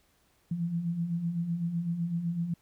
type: beating tone pair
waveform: sine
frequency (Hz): 163.7 / 171.6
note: E3 / F3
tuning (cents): -12 / -30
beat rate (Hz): 7.9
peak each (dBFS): -37 / -29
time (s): 0.51-2.54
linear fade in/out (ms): 5
effects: pink hiss -68 dBFS RMS until 2.61 s